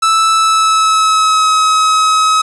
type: tone with pitch glide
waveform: 45% pulse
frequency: 1315 to 1276.8 Hz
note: E6 to D#6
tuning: -5 to +44 cents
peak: -8 dBFS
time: 0.02-2.42 s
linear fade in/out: 10 ms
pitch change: -51 cents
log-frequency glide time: 0.33-1.48 s
effects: resampled to 24000 Hz + 7-bit